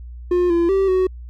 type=tone with pitch steps; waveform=triangle; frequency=356 / 340.7 / 387.6 / 372.6 Hz; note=F4 / F4 / G4 / F#4; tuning=+33 / -43 / -20 / +12 cents; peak=-12 dBFS; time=0.31-1.07 s; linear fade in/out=5 ms; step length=190 ms; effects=added 60 Hz sine -32 dBFS peak until 1.29 s